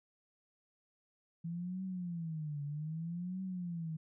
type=tone with vibrato; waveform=sine; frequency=164.9 Hz; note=E3; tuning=1 cent sharp; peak=-37 dBFS; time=1.44-3.97 s; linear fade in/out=10 ms; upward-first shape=triangle; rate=0.63 Hz; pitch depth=250 cents each way; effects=none